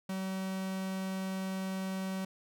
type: tone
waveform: 45% pulse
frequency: 190 Hz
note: F#3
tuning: 46 cents sharp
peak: -34 dBFS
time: 0.09-2.25 s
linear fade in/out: 5 ms
effects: none